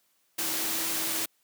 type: tone in noise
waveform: sine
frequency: 323.9 Hz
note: E4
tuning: 30 cents flat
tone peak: -41 dBFS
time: 0.38-1.26 s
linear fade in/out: 10 ms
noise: white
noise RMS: -30 dBFS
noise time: 0.38-1.26 s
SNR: -14 dB
effects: white hiss -70 dBFS RMS until 1.43 s + high-pass 150 Hz 12 dB/octave